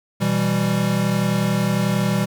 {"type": "chord", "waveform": "square", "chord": "E minor", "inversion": "second", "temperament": "equal", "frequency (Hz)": [123.47, 164.81, 196], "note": ["B2", "E3", "G3"], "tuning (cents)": [0, 0, 0], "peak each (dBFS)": [-24, -24, -21], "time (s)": [0.2, 2.26], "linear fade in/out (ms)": 20, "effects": ["9-bit"]}